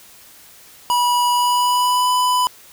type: tone with pitch glide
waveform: square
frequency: 974 to 997.3 Hz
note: B5 to B5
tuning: -24 to +17 cents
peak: -15 dBFS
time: 0.9-2.47 s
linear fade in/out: 0 ms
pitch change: +41 cents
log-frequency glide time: 1.3-2.11 s
effects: white hiss -45 dBFS RMS until 2.72 s